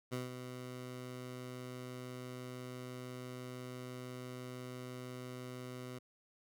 15% pulse tone with ADSR envelope, 126 Hz, B2, 35 cents sharp, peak -30 dBFS, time 0.11-5.99 s, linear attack 23 ms, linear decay 160 ms, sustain -8 dB, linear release 12 ms, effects none

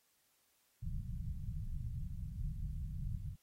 pink low-pass noise, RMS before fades -41 dBFS, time 0.82-3.36 s, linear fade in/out 10 ms, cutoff 170 Hz, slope 48 dB/octave, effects white hiss -75 dBFS RMS until 3.42 s + AAC 48 kbps

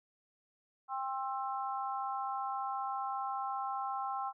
harmonic tone, 265.2 Hz, C4, 23 cents sharp, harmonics 3 / 4 / 5, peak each -37 / -39 / -41 dBFS, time 0.88-4.33 s, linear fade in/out 50 ms, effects none

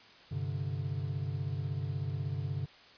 triangle chord, G suspended fourth, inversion none, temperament just, 98 / 130.67 / 147 Hz, G2 / C3 / D3, 0 / -2 / +2 cents, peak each -35 / -35 / -35 dBFS, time 0.31-2.66 s, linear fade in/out 10 ms, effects white hiss -56 dBFS RMS until 2.97 s + resampled to 11025 Hz

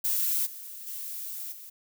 violet noise with level steps, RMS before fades -27 / -42 / -37 / -45 dBFS, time 0.04-1.7 s, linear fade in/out 10 ms, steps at 0.45 / 0.86 / 1.51 s, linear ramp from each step 20 ms, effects none

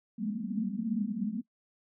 white band-pass noise, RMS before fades -33 dBFS, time 0.18-1.42 s, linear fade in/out 20 ms, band 190 to 240 Hz, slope 96 dB/octave, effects noise-tail reverb RT60 0.1 s tail -21 dB re dry

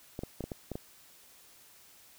clicks, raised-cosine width 2 ms, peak -23 dBFS, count 7, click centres 0.191 / 0.235 / 0.407 / 0.44 / 0.518 / 0.717 / 0.755 s, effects white hiss -58 dBFS RMS until 2.18 s

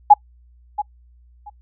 sine tone with echo, 830.6 Hz, G#5, in tune, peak -3 dBFS, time 0.1-0.14 s, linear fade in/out 10 ms, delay 680 ms, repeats 2, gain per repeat -15 dB, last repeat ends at 1.5 s, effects noise-tail reverb RT60 0.1 s tail -25 dB re dry + added 60 Hz sine -48 dBFS peak until 1.61 s

